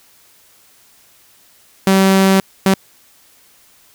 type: tone bursts at uneven times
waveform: sawtooth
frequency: 192.3 Hz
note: G3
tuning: 33 cents flat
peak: -5 dBFS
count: 2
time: 1.87-2.4 / 2.66-2.74 s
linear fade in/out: 2 ms
effects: white hiss -50 dBFS RMS until 3.94 s